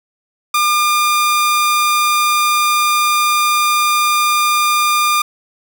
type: tone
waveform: sawtooth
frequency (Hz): 1204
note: D6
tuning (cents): +43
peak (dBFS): -8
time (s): 0.54-5.22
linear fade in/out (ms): 5
effects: none